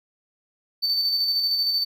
triangle tone with tremolo, 4544 Hz, C#8, 42 cents sharp, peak -18 dBFS, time 0.82-1.85 s, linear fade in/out 20 ms, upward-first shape square, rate 13 Hz, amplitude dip 30%, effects none

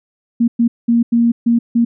sine tone bursts at uneven times, 234.3 Hz, A#3, 9 cents sharp, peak -9 dBFS, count 6, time 0.4-0.48 / 0.59-0.68 / 0.88-1.03 / 1.12-1.32 / 1.46-1.59 / 1.75-1.85 s, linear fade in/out 10 ms, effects none

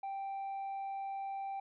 sine tone with tanh clipping, 784 Hz, G5, in tune, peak -38 dBFS, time 0.03-1.6 s, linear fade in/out 5 ms, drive 2 dB, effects none

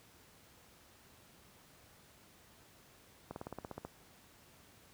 slowing click train, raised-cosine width 1 ms, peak -28 dBFS, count 10, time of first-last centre 3.31-3.85 s, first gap 51 ms, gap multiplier 1.04, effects pink hiss -62 dBFS RMS until 4.93 s + high-pass 60 Hz 12 dB/octave

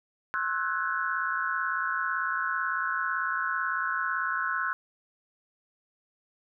sine tone cluster, 1071 / 1315 / 1480 / 1538 / 1673 Hz, C6 / E6 / F#6 / G6 / G#6, +40 / -5 / 0 / -33 / +12 cents, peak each -33 / -33 / -30 / -38 / -37 dBFS, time 0.34-4.73 s, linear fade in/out 0 ms, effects none

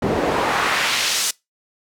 pink noise with band-pass filter sweep, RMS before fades -20 dBFS, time 0.02-1.31 s, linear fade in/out 5 ms, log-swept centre 310 to 7200 Hz, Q 0.92, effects noise-tail reverb RT60 0.2 s tail -23 dB re dry

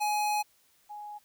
square / sine tone pair in turn, 839 / 833.2 Hz, G#5 / G#5, +17 / +5 cents, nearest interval unison, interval 12 cents, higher first, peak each -27 / -39 dBFS, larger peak first, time 0-0.43 / 0.89-1.19 s, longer first, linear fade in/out 20 ms, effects white hiss -66 dBFS RMS until 1.24 s

